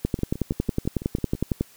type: two click trains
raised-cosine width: 3 ms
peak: -9 / -21 dBFS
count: 18 / 9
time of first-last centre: 0.05-1.61 / 0.19-1.517 s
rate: 10.9 / 6.03 Hz
effects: white hiss -53 dBFS RMS until 1.76 s